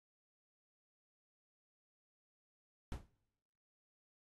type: noise with exponential decay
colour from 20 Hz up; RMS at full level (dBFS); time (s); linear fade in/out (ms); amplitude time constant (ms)
brown; -37; 2.92-3.09; 0; 35
effects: noise-tail reverb RT60 1.0 s tail -24 dB re dry + AAC 32 kbps